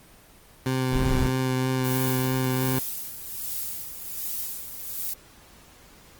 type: tone with vibrato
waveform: 20% pulse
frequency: 129.6 Hz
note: C3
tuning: 16 cents flat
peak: -18 dBFS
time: 0.66-2.79 s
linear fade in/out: 2 ms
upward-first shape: sine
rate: 3.1 Hz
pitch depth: 11 cents each way
type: noise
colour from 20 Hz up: brown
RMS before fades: -25 dBFS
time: 0.9-1.31 s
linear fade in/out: 50 ms
type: noise with tremolo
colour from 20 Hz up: violet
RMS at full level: -30 dBFS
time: 1.84-5.14 s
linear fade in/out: 10 ms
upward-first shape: sine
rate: 1.3 Hz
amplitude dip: 60%
effects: pink hiss -52 dBFS RMS until 6.19 s + Opus 24 kbps